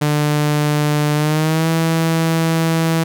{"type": "tone with pitch glide", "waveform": "sawtooth", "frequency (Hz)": [148.9, 163.32], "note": ["D3", "E3"], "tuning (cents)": [24, -16], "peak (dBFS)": -10, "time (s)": [0.01, 3.04], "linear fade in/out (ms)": 10, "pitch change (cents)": 160, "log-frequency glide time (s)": [1.14, 1.69], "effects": []}